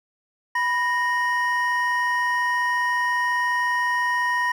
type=tone pair together; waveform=triangle; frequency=985 / 1859.4 Hz; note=B5 / A#6; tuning=-5 / -5 cents; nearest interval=major seventh; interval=1100 cents; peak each=-21 dBFS; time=0.55-4.52 s; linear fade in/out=5 ms; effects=none